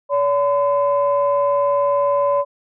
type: tone pair together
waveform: sine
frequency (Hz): 570 / 1016.9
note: C#5 / C6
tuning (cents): +48 / -50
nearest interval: minor seventh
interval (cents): 1002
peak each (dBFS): -15 / -19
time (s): 0.09-2.45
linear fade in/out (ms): 50
effects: tanh soft clip ceiling -7 dBFS